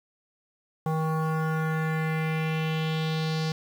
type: tone with low-pass filter sweep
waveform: square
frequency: 158.5 Hz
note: D#3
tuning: 32 cents sharp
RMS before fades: -27 dBFS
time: 0.86-3.52 s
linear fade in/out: 2 ms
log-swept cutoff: 950 to 4900 Hz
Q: 2.8
effects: 8-bit